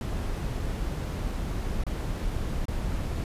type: noise with dropouts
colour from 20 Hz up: brown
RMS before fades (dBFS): -30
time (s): 0.01-3.24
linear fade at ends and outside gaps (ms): 1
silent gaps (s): 1.837-1.866 / 2.655-2.682
effects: resampled to 32000 Hz